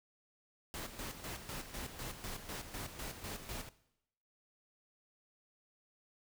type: noise with tremolo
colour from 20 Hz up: pink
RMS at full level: -43 dBFS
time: 0.74-3.69 s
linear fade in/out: 0 ms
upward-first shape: square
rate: 4 Hz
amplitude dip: 60%
effects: noise-tail reverb RT60 0.8 s tail -18 dB re dry